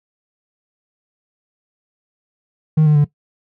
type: tone with pitch steps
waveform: triangle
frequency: 155.56 / 150.96 / 146.49 Hz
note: D#3 / D3 / D3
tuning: 0 / +48 / -4 cents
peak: -6 dBFS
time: 2.77-3.046 s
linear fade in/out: 10 ms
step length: 92 ms
effects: noise-tail reverb RT60 0.1 s tail -18 dB re dry + tanh soft clip ceiling -3 dBFS